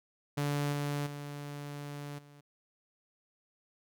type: tone with level steps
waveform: sawtooth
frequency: 144.6 Hz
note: D3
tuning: 27 cents flat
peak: -26 / -28 / -36 / -50 dBFS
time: 0.37-2.41 s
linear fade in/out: 10 ms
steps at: 0.72 / 1.06 / 2.18 s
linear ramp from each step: 10 ms
effects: none